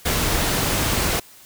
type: noise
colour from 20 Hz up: pink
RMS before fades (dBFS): -21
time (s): 0.05-1.2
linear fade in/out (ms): 10
effects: white hiss -47 dBFS RMS until 1.45 s